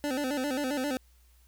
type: tone with vibrato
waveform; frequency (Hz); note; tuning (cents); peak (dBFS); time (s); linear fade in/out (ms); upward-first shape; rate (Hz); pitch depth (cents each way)
25% pulse; 274.1; C#4; -19; -25; 0.04-0.97; 0; square; 7.5; 110
effects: added 60 Hz sine -58 dBFS peak until 1.47 s + white hiss -67 dBFS RMS until 1.47 s